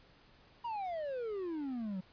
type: exponential sweep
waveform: triangle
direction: down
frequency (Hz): 972 to 180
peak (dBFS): -34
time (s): 0.64-2.01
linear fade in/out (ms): 10
effects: pink hiss -63 dBFS RMS until 2.12 s + resampled to 11025 Hz